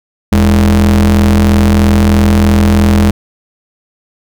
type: ring-modulated tone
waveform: square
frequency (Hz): 61.74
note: B1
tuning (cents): 0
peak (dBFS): -3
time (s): 0.32-3.11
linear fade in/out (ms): 5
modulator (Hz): 145
effects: none